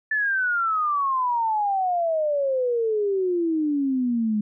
sine exponential sweep, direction down, 1760 to 207.4 Hz, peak -20 dBFS, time 0.11-4.41 s, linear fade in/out 5 ms, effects none

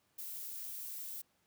violet noise, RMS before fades -44 dBFS, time 0.18-1.22 s, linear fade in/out 10 ms, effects pink hiss -75 dBFS RMS until 1.46 s + high-pass 100 Hz 12 dB/octave

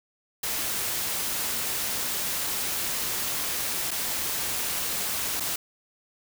white noise with dropouts, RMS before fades -29 dBFS, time 0.43-5.56 s, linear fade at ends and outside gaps 5 ms, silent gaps 3.908-3.913 / 5.4-5.404 s, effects none

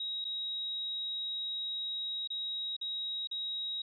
sine tone with dropouts, 3810 Hz, A#7, 37 cents sharp, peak -34 dBFS, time 0-3.82 s, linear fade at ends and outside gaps 5 ms, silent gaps 0.244-0.25 / 2.275-2.302 / 2.766-2.812 / 3.273-3.312 s, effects none

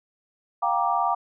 sine chord, G minor seventh, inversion third, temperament just, 705.6 / 784 / 940.8 / 1176 Hz, F5 / G5 / Bb5 / D6, +18 / 0 / +16 / +2 cents, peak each -26 dBFS, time 0.62-1.15 s, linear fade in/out 10 ms, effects none

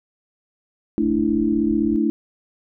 sine chord, A suspended fourth, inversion none, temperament equal, 220 / 293.7 / 329.6 Hz, A3 / D4 / E4, 0 / 0 / 0 cents, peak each -21 dBFS, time 0.98-2.1 s, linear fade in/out 0 ms
pink low-pass noise, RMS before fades -36 dBFS, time 1.02-1.96 s, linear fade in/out 0 ms, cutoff 160 Hz, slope 12 dB/octave
effects none

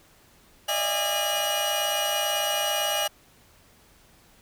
sawtooth tone cluster, 581 / 610 / 668 / 815 / 2899 Hz, D5 / D#5 / E5 / G#5 / F#7, -19 / -34 / +23 / -33 / -36 cents, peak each -33 / -27 / -30 / -26 / -24 dBFS, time 0.68-3.08 s, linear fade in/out 10 ms, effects pink hiss -57 dBFS RMS until 4.41 s

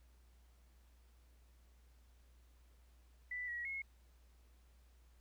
sine tone with pitch steps, 1982 / 1916 / 2171 Hz, B6 / A#6 / C#7, +6 / +47 / -37 cents, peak -40 dBFS, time 3.31-3.82 s, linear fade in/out 5 ms, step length 170 ms, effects added 60 Hz sine -63 dBFS peak until 5.2 s + pink hiss -75 dBFS RMS until 5.2 s

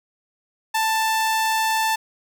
sawtooth tone, 884 Hz, A5, 8 cents sharp, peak -15 dBFS, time 0.74-1.96 s, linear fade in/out 10 ms, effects none

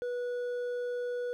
triangle tone with hard clipping, 488.9 Hz, B4, 18 cents flat, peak -33 dBFS, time 0.02-1.33 s, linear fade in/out 0 ms, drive 8 dB, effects none

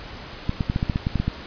clicks, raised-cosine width 5 ms, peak -9 dBFS, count 11, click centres 0.494 / 0.608 / 0.699 / 0.761 / 0.829 / 0.898 / 0.959 / 1.069 / 1.157 / 1.2 / 1.28 s, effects pink hiss -38 dBFS RMS until 1.46 s + resampled to 11025 Hz

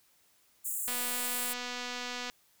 pink high-pass noise, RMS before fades -35 dBFS, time 0.64-1.54 s, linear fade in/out 20 ms, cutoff 7100 Hz, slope 96 dB/octave
click train, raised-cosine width 0.2 ms, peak -21 dBFS, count 350, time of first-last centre 0.88-2.299 s, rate 246 Hz
effects white hiss -67 dBFS RMS until 2.6 s

